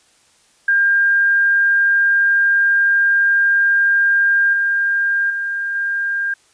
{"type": "tone with level steps", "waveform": "sine", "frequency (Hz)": 1603, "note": "G6", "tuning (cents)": 38, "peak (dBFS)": [-11, -14, -19, -17], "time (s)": [0.68, 6.34], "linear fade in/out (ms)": 5, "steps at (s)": [4.53, 5.3, 5.75], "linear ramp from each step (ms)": 2, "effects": ["white hiss -55 dBFS RMS until 6.53 s", "resampled to 22050 Hz"]}